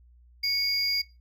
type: tone pair together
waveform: triangle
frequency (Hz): 2217 / 4821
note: C#7 / D8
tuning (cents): 0 / +45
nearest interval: octave + minor second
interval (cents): 1345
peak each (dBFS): -29 / -24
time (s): 0.43-1.02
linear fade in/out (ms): 10
effects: noise-tail reverb RT60 0.3 s tail -21 dB re dry + added 60 Hz sine -53 dBFS peak until 1.2 s